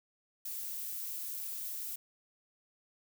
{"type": "noise", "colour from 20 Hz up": "violet", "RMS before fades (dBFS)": -40, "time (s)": [0.45, 1.96], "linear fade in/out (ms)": 5, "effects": []}